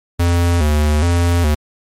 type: tone with vibrato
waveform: square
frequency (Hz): 80.6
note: E2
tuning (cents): -38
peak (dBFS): -12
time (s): 0.19-1.55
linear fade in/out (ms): 10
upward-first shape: square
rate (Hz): 1.2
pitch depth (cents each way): 120
effects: MP3 64 kbps